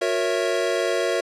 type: chord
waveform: square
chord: F# dominant seventh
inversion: none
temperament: equal with one note detuned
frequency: 363.6 / 466.2 / 554.4 / 659.3 Hz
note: F#4 / A#4 / C#5 / E5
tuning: -30 / 0 / 0 / 0 cents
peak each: -27 dBFS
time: 0.01-1.21 s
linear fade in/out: 10 ms
effects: low-pass 8000 Hz 12 dB/octave